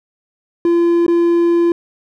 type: tone with dropouts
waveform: triangle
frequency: 341.8 Hz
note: F4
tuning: 37 cents flat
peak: -8 dBFS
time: 0.65-1.72 s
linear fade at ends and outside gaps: 2 ms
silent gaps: 1.065-1.08 s
effects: none